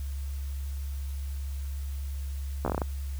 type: slowing click train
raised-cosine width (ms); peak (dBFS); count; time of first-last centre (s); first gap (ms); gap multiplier
1; -14; 8; 2.65-2.818; 13; 1.2
effects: added 69 Hz sine -31 dBFS peak until 3.19 s + white hiss -52 dBFS RMS until 3.19 s